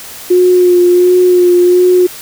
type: tone with vibrato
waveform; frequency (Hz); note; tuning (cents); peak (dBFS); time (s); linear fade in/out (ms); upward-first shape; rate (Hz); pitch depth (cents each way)
sine; 358.4; F4; +45; -4; 0.3-2.07; 10; sine; 1.4; 22
effects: white hiss -29 dBFS RMS until 2.21 s

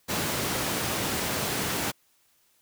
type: high-pass noise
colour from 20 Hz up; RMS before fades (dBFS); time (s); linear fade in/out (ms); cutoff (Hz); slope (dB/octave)
pink; -29; 0.08-1.92; 20; 110; 12
effects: white hiss -66 dBFS RMS until 2.61 s

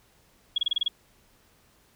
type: tone bursts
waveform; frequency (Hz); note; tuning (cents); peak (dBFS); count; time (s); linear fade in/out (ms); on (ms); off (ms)
sine; 3322; G#7; 0; -21; 7; 0.56-0.882; 5; 22; 28
effects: pink hiss -62 dBFS RMS until 1.95 s

